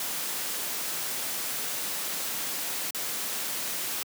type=noise with dropouts; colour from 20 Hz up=white; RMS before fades=-32 dBFS; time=0-4.03 s; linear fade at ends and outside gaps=1 ms; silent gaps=2.907-2.947 s; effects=high-pass 150 Hz 12 dB/octave